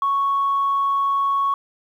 sine tone, 1108.7 Hz, C#6, in tune, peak -16 dBFS, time 0.02-1.54 s, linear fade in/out 2 ms, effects tanh soft clip ceiling -13 dBFS + 9-bit

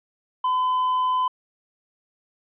sine tone with tanh clipping, 1014 Hz, B5, 45 cents sharp, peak -20 dBFS, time 0.44-1.28 s, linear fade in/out 5 ms, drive 3 dB, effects resampled to 8000 Hz

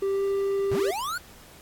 triangle tone with pitch glide, 392 to 394.5 Hz, G4 to G4, 0 to +11 cents, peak -21 dBFS, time 0.02-0.91 s, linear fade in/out 5 ms, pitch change +11 cents, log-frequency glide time 0.13-0.23 s
square linear sweep, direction up, 61.74 to 1500 Hz, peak -29 dBFS, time 0.71-1.18 s, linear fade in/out 5 ms
effects pink hiss -50 dBFS RMS until 1.61 s + AAC 64 kbps

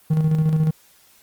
triangle tone with tremolo, 157 Hz, D#3, 16 cents sharp, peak -12 dBFS, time 0.1-0.71 s, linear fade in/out 10 ms, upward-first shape square, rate 14 Hz, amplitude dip 40%, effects white hiss -54 dBFS RMS until 1.22 s + Opus 24 kbps

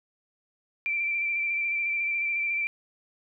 sine tone with vibrato, 2349 Hz, D7, in tune, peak -25 dBFS, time 0.86-2.67 s, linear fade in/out 0 ms, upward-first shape square, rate 14 Hz, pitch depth 19 cents each way, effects none

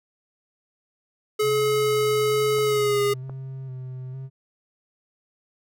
square tone with pitch glide, 425.8 to 409.2 Hz, G#4 to G#4, +43 to -26 cents, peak -20 dBFS, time 1.39-3.14 s, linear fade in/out 10 ms, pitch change -69 cents, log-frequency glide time 2.63-3.01 s
triangle tone with vibrato, 130.81 Hz, C3, in tune, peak -30 dBFS, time 1.41-4.3 s, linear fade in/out 50 ms, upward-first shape square, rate 1.1 Hz, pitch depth 28 cents each way
clicks, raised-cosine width 1 ms, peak -26 dBFS, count 2, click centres 2.585 / 3.296 s
effects none

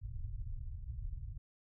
pink low-pass noise, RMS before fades -42 dBFS, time 0.01-1.38 s, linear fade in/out 10 ms, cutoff 120 Hz, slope 48 dB/octave, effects none

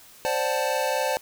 square chord, D dominant seventh, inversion third, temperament equal with one note detuned, 523.3 / 587.3 / 747.3 / 880 Hz, C5 / D5 / F#5 / A5, 0 / 0 / +17 / 0 cents, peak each -28 / -29 / -33 / -29 dBFS, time 0.25-1.17 s, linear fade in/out 0 ms, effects white hiss -50 dBFS RMS until 1.21 s

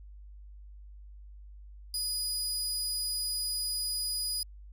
25% pulse tone, 4940 Hz, D#8, 13 cents flat, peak -26 dBFS, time 1.94-4.43 s, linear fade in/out 2 ms, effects added 50 Hz sine -46 dBFS peak until 4.72 s

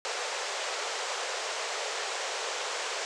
pink band-pass noise, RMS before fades -34 dBFS, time 0.05-3.05 s, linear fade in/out 0 ms, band 430 to 7900 Hz, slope 48 dB/octave, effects none

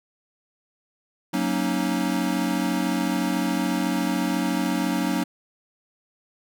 square chord, D# minor seventh, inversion first, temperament equal, 185 / 233.1 / 277.2 / 311.1 Hz, F#3 / A#3 / C#4 / D#4, 0 / 0 / 0 / 0 cents, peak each -28 / -29 / -28 / -29 dBFS, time 1.33-5.24 s, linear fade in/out 10 ms, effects none

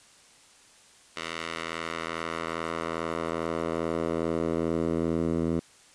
10% pulse tone with band-pass filter sweep, 82.41 Hz, E2, in tune, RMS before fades -30 dBFS, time 1.16-5.6 s, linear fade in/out 10 ms, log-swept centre 2600 to 250 Hz, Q 0.86, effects white hiss -56 dBFS RMS until 5.94 s + resampled to 22050 Hz

